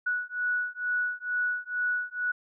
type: beating tone pair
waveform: sine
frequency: 1470 / 1472.2 Hz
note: F#6 / F#6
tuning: -12 / -9 cents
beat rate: 2.2 Hz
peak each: -30 dBFS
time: 0.06-2.32 s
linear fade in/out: 10 ms
effects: none